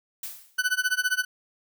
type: noise with exponential decay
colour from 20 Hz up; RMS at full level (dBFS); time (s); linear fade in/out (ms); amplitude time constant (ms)
blue; -32; 0.23-0.63; 5; 85
type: tone with tremolo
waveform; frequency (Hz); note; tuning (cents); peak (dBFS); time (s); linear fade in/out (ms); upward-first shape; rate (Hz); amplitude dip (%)
40% pulse; 1498; F#6; +21; -19; 0.58-1.25; 10; sine; 15; 95
effects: none